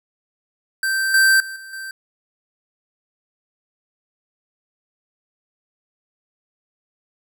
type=tone with level steps; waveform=square; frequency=1561 Hz; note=G6; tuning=8 cents flat; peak=-19 / -12 / -30 / -36 / -30 dBFS; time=0.83-1.91 s; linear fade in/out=2 ms; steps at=1.14 / 1.4 / 1.56 / 1.73 s; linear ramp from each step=2 ms; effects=none